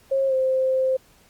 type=tone with pitch glide; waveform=sine; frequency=540 to 522.8 Hz; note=C#5 to C5; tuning=-45 to -1 cents; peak=-18 dBFS; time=0.11-0.97 s; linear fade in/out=10 ms; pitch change=-56 cents; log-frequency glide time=0.27-0.34 s; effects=pink hiss -56 dBFS RMS until 1.29 s + Opus 48 kbps